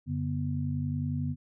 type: tone cluster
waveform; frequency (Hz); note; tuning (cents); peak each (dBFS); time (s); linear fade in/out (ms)
sine; 91.7 / 142.6 / 243.7; F#2 / C#3 / B3; -15 / +49 / -23; -34 / -31 / -34; 0.06-1.36; 50
effects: none